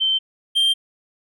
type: tone pair in turn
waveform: sine / triangle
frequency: 3105 / 3168 Hz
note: G7 / G7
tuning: -17 / +18 cents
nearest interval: unison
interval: 35 cents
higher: second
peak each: -16 / -13 dBFS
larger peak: second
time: 0-0.19 / 0.55-0.74 s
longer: neither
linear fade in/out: 20 ms
effects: none